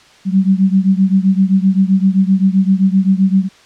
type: beating tone pair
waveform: sine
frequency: 188.7 / 196.4 Hz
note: F#3 / G3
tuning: +34 / +4 cents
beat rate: 7.7 Hz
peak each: -11 / -13 dBFS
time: 0.25-3.49 s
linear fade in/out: 50 ms
effects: white hiss -45 dBFS RMS until 3.65 s + low-pass 5000 Hz 12 dB/octave